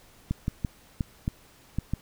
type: clicks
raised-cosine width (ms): 5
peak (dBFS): -14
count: 7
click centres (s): 0.31 / 0.481 / 0.648 / 1.008 / 1.279 / 1.786 / 1.936
effects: pink hiss -56 dBFS RMS until 2.01 s